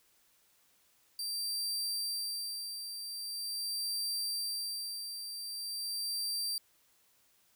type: tone with tremolo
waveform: sawtooth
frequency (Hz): 4699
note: D8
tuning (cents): 0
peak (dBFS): -30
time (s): 1.19-6.58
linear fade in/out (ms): 2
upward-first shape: sine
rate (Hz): 0.43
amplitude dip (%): 55
effects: white hiss -69 dBFS RMS until 7.55 s